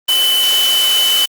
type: tone in noise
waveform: sine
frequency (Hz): 3015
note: F#7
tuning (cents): +32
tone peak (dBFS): -11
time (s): 0.08-1.26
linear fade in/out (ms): 10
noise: white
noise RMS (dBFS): -19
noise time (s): 0.08-1.26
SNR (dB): +5
effects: high-pass 400 Hz 12 dB/octave + Opus 32 kbps